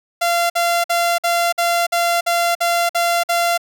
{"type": "tone bursts", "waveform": "sawtooth", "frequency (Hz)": 688, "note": "F5", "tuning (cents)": -26, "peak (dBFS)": -11, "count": 10, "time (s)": [0.21, 3.578], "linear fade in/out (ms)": 10, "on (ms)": 290, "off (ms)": 52, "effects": []}